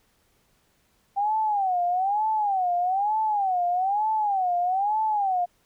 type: tone with vibrato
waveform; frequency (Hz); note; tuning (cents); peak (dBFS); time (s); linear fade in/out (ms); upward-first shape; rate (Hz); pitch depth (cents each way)
sine; 784; G5; 0; -21; 1.16-5.46; 20; sine; 1.1; 190
effects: pink hiss -66 dBFS RMS until 5.65 s